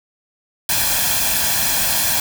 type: noise with comb filter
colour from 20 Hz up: white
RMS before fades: -18 dBFS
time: 0.69-2.2 s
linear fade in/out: 2 ms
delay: 1.2 ms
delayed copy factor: +0.65
effects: none